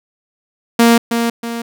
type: tone with echo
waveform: sawtooth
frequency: 233.1 Hz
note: A#3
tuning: in tune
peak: -3 dBFS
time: 0.79-0.98 s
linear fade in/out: 5 ms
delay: 320 ms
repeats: 2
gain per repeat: -7 dB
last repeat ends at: 1.62 s
effects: none